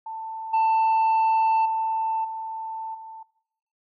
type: tone with level steps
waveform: sine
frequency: 889 Hz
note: A5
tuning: 18 cents sharp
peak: -31 / -15 / -22 / -30 / -38 dBFS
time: 0.06-3.23 s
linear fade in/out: 5 ms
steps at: 0.53 / 1.65 / 2.24 / 2.94 s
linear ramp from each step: 10 ms
effects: noise-tail reverb RT60 0.8 s tail -20 dB re dry + tanh soft clip ceiling -17 dBFS